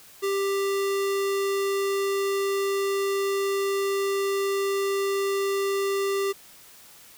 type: tone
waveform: square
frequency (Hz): 394.5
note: G4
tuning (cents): +11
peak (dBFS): -24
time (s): 0.22-6.33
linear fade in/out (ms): 20
effects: white hiss -50 dBFS RMS until 7.17 s